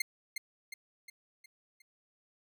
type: tone with echo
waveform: sawtooth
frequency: 2114 Hz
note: C7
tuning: 17 cents sharp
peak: -25 dBFS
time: 0-0.02 s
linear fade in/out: 5 ms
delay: 360 ms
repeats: 5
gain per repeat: -6 dB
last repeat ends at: 1.82 s
effects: none